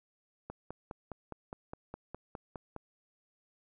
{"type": "click train", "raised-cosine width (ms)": 1, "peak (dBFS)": -27, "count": 12, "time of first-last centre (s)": [0.5, 2.763], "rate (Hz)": 4.86, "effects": []}